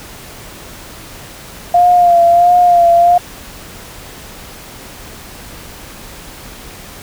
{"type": "tone with vibrato", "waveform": "sine", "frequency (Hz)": 698.5, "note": "F5", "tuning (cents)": 0, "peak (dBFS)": -5, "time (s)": [1.74, 3.18], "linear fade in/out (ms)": 5, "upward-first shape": "sine", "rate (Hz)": 1.5, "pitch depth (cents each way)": 38, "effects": ["pink hiss -33 dBFS RMS until 7.02 s"]}